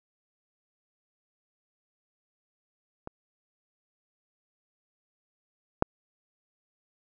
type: clicks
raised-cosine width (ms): 1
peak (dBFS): -23 / -6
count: 2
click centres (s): 3.074 / 5.824
effects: none